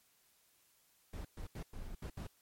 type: noise bursts at uneven times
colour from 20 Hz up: brown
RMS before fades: -44 dBFS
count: 6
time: 1.13-1.25 / 1.37-1.47 / 1.55-1.63 / 1.73-1.95 / 2.02-2.1 / 2.17-2.27 s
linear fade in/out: 5 ms
effects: white hiss -71 dBFS RMS until 2.41 s + MP3 64 kbps